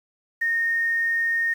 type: tone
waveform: sine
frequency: 1843 Hz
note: A#6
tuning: 20 cents flat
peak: -20 dBFS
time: 0.41-1.54 s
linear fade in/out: 10 ms
effects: 8-bit